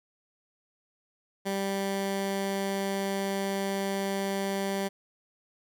15% pulse tone, 196 Hz, G3, in tune, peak -22 dBFS, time 1.45-4.89 s, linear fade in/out 20 ms, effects none

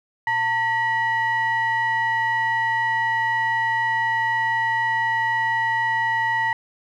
triangle ring-modulated tone, 509 Hz, C5, 48 cents flat, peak -14 dBFS, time 0.27-6.53 s, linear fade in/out 2 ms, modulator 1410 Hz, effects none

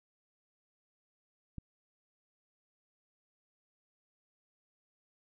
click, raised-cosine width 5 ms, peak -29 dBFS, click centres 1.583 s, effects none

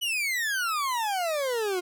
40% pulse exponential sweep, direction down, 3002 to 349.2 Hz, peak -25 dBFS, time 0.01-1.81 s, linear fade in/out 20 ms, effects none

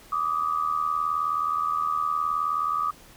sine tone pair together, 1165.3 / 1244.5 Hz, D6 / D#6, -14 / 0 cents, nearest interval minor second, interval 114 cents, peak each -26 / -26 dBFS, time 0.12-2.91 s, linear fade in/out 5 ms, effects pink hiss -51 dBFS RMS until 3.16 s

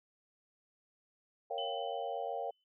sine chord, G half-diminished seventh, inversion first, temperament equal, 466.2 / 554.4 / 698.5 / 784 Hz, Bb4 / Db5 / F5 / G5, 0 / 0 / 0 / 0 cents, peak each -42 / -41 / -40 / -41 dBFS, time 1.5-2.51 s, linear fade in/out 10 ms
sine tone with exponential decay, 3023 Hz, F#7, 36 cents sharp, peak -38 dBFS, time 1.58-2.64 s, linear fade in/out 2 ms, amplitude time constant 230 ms
effects none

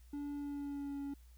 triangle tone with pitch glide, 288 to 280.9 Hz, D4 to C#4, -34 to +23 cents, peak -37 dBFS, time 0.13-1.14 s, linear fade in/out 5 ms, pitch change -43 cents, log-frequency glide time 0.34-0.99 s, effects added 60 Hz sine -56 dBFS peak until 1.37 s + white hiss -71 dBFS RMS until 1.37 s

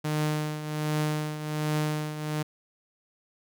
sawtooth tone with tremolo, 152.3 Hz, D#3, 37 cents flat, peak -20 dBFS, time 0.04-2.43 s, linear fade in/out 10 ms, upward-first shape triangle, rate 1.3 Hz, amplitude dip 70%, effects none

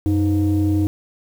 sine tone pair together, 92.87 / 311.1 Hz, F#2 / D#4, +7 / 0 cents, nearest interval octave + major sixth, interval 2093 cents, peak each -16 dBFS, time 0.06-0.87 s, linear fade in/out 0 ms, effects tanh soft clip ceiling -11 dBFS + 7-bit

